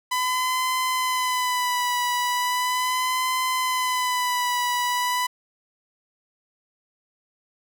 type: tone with vibrato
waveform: sawtooth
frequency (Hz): 1002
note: B5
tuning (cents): +25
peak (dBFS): -18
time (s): 0.11-5.27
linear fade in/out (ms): 10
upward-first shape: sine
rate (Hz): 0.38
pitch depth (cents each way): 37
effects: none